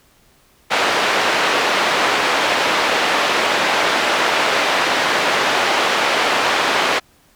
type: band-pass noise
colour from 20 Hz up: pink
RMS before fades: -17 dBFS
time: 0.7-7 s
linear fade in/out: 20 ms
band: 530 to 3400 Hz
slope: 12 dB/octave
effects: pink hiss -54 dBFS RMS until 7.35 s